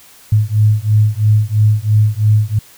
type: beating tone pair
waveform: sine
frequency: 105.3 / 108.3 Hz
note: G#2 / A2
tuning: +24 / -27 cents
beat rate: 3 Hz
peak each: -12 dBFS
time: 0.32-2.59 s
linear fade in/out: 5 ms
effects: white hiss -43 dBFS RMS until 2.77 s